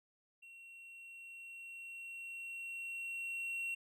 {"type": "tone with level ramp", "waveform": "triangle", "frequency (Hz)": 2731, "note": "F7", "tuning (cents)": -39, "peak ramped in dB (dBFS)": [-52, -35], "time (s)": [0.42, 3.75], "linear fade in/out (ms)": 10, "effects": []}